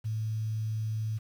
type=tone with quantisation; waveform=sine; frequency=109.5 Hz; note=A2; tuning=8 cents flat; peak=-29 dBFS; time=0.04-1.19 s; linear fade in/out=20 ms; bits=9; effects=none